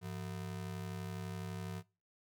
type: ring-modulated tone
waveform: square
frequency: 138.5 Hz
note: C#3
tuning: 1 cent flat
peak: -38 dBFS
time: 0.01-1.83 s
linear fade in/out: 50 ms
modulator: 36 Hz
effects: noise-tail reverb RT60 0.3 s tail -23 dB re dry